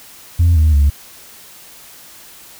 sine tone with pitch steps, 84.9 / 77.85 / 71.39 Hz, F2 / D#2 / D2, -48 / +2 / -48 cents, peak -6 dBFS, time 0.39-0.9 s, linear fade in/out 10 ms, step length 170 ms, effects tanh soft clip ceiling -6 dBFS + white hiss -40 dBFS RMS until 2.59 s

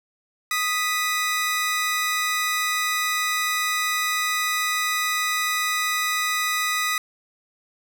sawtooth tone pair together, 1244.5 / 1975.5 Hz, D#6 / B6, 0 / 0 cents, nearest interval minor sixth, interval 800 cents, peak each -21 dBFS, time 0.51-6.98 s, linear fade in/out 2 ms, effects none

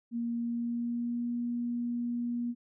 sine tone with pitch glide, 234.8 to 239.3 Hz, A#3 to A#3, +13 to +46 cents, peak -30 dBFS, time 0.11-2.55 s, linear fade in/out 50 ms, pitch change +33 cents, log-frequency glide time 0.35-1.3 s, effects none

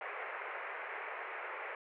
white band-pass noise, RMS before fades -43 dBFS, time 0.01-1.75 s, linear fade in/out 2 ms, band 410 to 2300 Hz, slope 48 dB/octave, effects none

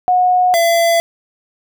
sine / square tone pair in turn, 728 / 675.2 Hz, F#5 / E5, -28 / +41 cents, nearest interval minor second, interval 131 cents, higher first, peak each -9 / -11 dBFS, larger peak first, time 0.08-0.54 / 0.54-1 s, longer neither, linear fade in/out 0 ms, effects none

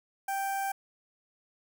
sawtooth tone with notch filter, 784 Hz, G5, in tune, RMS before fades -32 dBFS, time 0.28-0.72 s, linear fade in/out 5 ms, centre 3800 Hz, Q 0.53, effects none

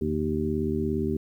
harmonic tone with a mistuned harmonic, 77.2 Hz, D#2, 13 cents flat, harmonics 1 / 2 / 3 / 4 / 5, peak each -32 / -33 / -29 / -32 / -29 dBFS, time 0.01-1.17 s, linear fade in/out 5 ms, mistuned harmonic 1, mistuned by +120 cents, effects 10-bit

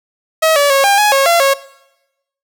sawtooth tone with pitch steps, 639 / 573 / 548 / 801 / 837 / 546 / 683 / 548 Hz, D#5 / D5 / C#5 / G5 / G#5 / C#5 / F5 / C#5, +46 / -43 / -20 / +37 / +13 / -26 / -39 / -20 cents, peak -5 dBFS, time 0.42-1.54 s, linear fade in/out 10 ms, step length 140 ms, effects noise-tail reverb RT60 0.9 s tail -19 dB re dry

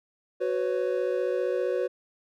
triangle chord, F# suspended fourth, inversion none, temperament equal with one note detuned, 370 / 499.3 / 554.4 Hz, F#4 / B4 / C#5, 0 / +19 / 0 cents, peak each -27 / -26 / -29 dBFS, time 0.4-1.88 s, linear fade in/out 20 ms, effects none

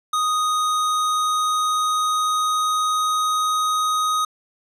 square tone with pitch glide, 1244.5 to 1251.7 Hz, D#6 to D#6, 0 to +10 cents, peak -19 dBFS, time 0.13-4.25 s, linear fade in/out 5 ms, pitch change +10 cents, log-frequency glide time 0.57-3.57 s, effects low-pass 11000 Hz 12 dB/octave

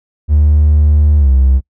triangle tone with pitch glide, 74.9 to 65.96 Hz, D2 to C2, +35 to +15 cents, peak -3 dBFS, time 0.28-1.61 s, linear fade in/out 50 ms, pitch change -220 cents, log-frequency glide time 1.18-1.3 s, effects noise-tail reverb RT60 0.1 s tail -25 dB re dry + tanh soft clip ceiling 0 dBFS

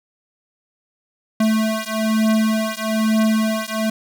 square beating tone pair, 218.6 / 219.7 Hz, A3 / A3, -11 / -2 cents, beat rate 1.1 Hz, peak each -20 dBFS, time 1.4-3.9 s, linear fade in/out 5 ms, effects none

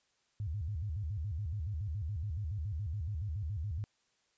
sine tone with vibrato, 89.4 Hz, F2, 41 cents sharp, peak -34 dBFS, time 0.4-3.84 s, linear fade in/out 0 ms, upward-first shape square, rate 7.1 Hz, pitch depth 270 cents each way, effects white hiss -75 dBFS RMS until 4.37 s + resampled to 16000 Hz

